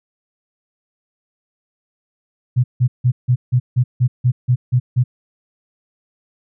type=tone bursts; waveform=sine; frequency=124.5 Hz; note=B2; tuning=14 cents sharp; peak=-10 dBFS; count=11; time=2.56-5.04 s; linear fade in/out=20 ms; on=80 ms; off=160 ms; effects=none